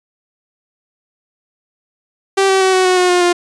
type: tone with pitch steps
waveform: sawtooth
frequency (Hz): 389.1 / 383.5 / 378 / 372.6 / 367.3 / 362 / 356.8 / 351.7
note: G4 / G4 / F#4 / F#4 / F#4 / F#4 / F4 / F4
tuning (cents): -13 / -38 / +37 / +12 / -13 / -38 / +37 / +12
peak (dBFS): -6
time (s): 2.37-3.33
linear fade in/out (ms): 10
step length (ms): 120
effects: resampled to 22050 Hz